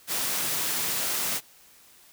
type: high-pass noise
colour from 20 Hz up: white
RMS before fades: -28 dBFS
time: 0.07-1.41 s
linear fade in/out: 50 ms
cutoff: 110 Hz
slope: 48 dB/octave
effects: white hiss -55 dBFS RMS until 2.12 s